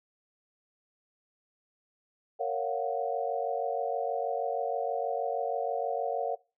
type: chord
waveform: sine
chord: Gb major seventh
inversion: first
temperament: just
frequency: 462.5 / 555 / 693.7 / 740 Hz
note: Bb4 / Db5 / F5 / Gb5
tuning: -14 / +2 / -12 / 0 cents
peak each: -34 dBFS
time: 2.39-6.36 s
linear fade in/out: 20 ms
effects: noise-tail reverb RT60 0.3 s tail -22 dB re dry